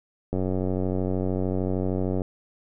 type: click train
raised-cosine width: 2 ms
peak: -14 dBFS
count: 177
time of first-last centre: 0.33-2.218 s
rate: 93.2 Hz
effects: none